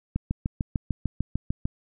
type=click train; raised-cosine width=5 ms; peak=-13 dBFS; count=11; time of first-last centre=0.16-1.655 s; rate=6.69 Hz; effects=none